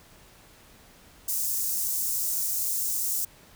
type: high-pass noise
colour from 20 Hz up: white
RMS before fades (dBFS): -28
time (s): 1.28-3.25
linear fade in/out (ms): 5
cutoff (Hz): 6200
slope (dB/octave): 24
effects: pink hiss -54 dBFS RMS until 3.55 s